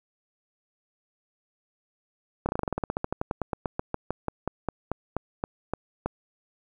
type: slowing click train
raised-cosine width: 1 ms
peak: -13 dBFS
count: 30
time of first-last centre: 2.46-6.06 s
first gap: 29 ms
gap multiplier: 1.09
effects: 9-bit